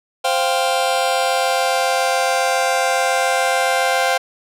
sawtooth chord, C suspended fourth, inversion none, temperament just, 523.3 / 697.7 / 784.9 Hz, C5 / F5 / G5, 0 / -2 / +2 cents, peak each -16 dBFS, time 0.24-4.18 s, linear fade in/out 10 ms, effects low-pass 11000 Hz 12 dB/octave

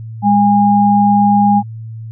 sine tone pair together, 204.2 / 816.8 Hz, G#3 / G#5, -29 / -29 cents, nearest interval 2 octaves, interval 2400 cents, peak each -10 dBFS, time 0.22-1.63 s, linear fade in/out 50 ms, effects added 112 Hz sine -25 dBFS peak until 2.11 s

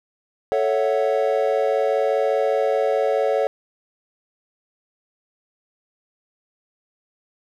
triangle chord, F# minor seventh, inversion first, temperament equal, 440 / 554.4 / 659.3 / 740 Hz, A4 / C#5 / E5 / F#5, 0 / 0 / 0 / 0 cents, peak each -20 / -19 / -24 / -24 dBFS, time 0.52-3.47 s, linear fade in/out 0 ms, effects none

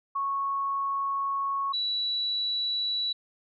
sine tone pair in turn, 1104 / 3934 Hz, C#6 / B7, -7 / -7 cents, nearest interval octave + minor seventh, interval 2200 cents, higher second, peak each -26 dBFS, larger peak neither, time 0.15-1.73 / 1.73-3.13 s, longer first, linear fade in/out 10 ms, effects none

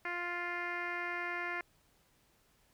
10% pulse tone with low-pass filter, 350 Hz, F4, 4 cents sharp, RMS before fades -38 dBFS, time 0.05-1.61 s, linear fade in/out 2 ms, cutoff 2100 Hz, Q 3.1, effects pink hiss -70 dBFS RMS until 2.73 s

